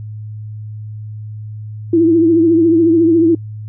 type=tone with vibrato; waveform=sine; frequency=330.5 Hz; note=E4; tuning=5 cents sharp; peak=-7 dBFS; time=1.93-3.35 s; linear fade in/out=5 ms; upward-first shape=triangle; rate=14 Hz; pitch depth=81 cents each way; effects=noise-tail reverb RT60 0.1 s tail -24 dB re dry + added 107 Hz sine -25 dBFS peak until 3.68 s